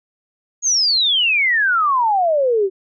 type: exponential sweep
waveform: sine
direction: down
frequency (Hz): 6740 to 370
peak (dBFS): -13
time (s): 0.62-2.7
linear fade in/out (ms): 50
effects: none